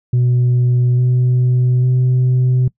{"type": "tone with pitch steps", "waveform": "sine", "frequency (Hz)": [123.47, 125.19, 126.94], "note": ["B2", "B2", "B2"], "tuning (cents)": [0, 24, 48], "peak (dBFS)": -8, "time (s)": [0.13, 2.68], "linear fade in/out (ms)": 5, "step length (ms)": 850, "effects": ["noise-tail reverb RT60 0.1 s tail -23 dB re dry", "tanh soft clip ceiling -9 dBFS"]}